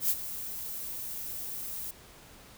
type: noise with ADSR envelope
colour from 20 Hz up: violet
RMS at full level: -25 dBFS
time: 0-1.91 s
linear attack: 98 ms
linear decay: 47 ms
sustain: -13 dB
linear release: 4 ms
effects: pink hiss -53 dBFS RMS until 2.57 s